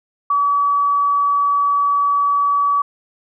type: tone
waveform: sine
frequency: 1142 Hz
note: D6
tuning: 49 cents flat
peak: -13 dBFS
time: 0.3-2.82 s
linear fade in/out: 5 ms
effects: none